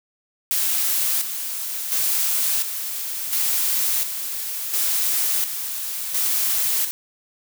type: noise with tremolo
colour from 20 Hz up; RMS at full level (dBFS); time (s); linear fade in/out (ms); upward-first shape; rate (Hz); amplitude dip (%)
blue; -21; 0.51-6.91; 0; square; 0.71; 55
effects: none